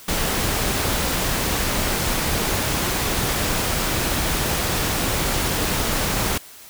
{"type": "noise", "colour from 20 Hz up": "pink", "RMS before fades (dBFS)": -22, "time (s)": [0.08, 6.38], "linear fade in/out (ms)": 5, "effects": ["white hiss -43 dBFS RMS until 6.69 s"]}